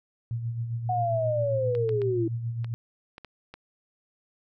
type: tone with tremolo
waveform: sine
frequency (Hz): 116.54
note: A#2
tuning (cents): 0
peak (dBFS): -26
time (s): 0.31-2.74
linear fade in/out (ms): 0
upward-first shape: sine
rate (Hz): 7.5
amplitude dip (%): 50
type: linear sweep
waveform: sine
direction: down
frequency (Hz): 740 to 325.5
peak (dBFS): -24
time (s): 0.89-2.28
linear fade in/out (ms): 5
type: clicks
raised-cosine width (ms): 0.3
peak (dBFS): -26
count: 7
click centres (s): 1.751 / 1.892 / 2.018 / 2.645 / 3.181 / 3.247 / 3.54
effects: none